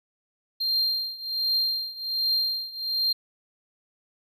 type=tone with tremolo; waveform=triangle; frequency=4186 Hz; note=C8; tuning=in tune; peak=-19 dBFS; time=0.6-3.13 s; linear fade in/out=10 ms; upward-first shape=triangle; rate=1.3 Hz; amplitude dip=90%; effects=none